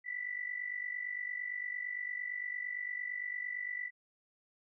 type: tone with amplitude modulation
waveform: sine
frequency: 1975.5 Hz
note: B6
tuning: in tune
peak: -33 dBFS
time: 0.04-3.91 s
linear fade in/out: 50 ms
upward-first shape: sine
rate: 48.8 Hz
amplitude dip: 75%
effects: none